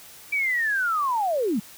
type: linear sweep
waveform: sine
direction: down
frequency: 2337 to 182 Hz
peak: -21 dBFS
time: 0.32-1.6 s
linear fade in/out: 10 ms
effects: white hiss -46 dBFS RMS until 1.77 s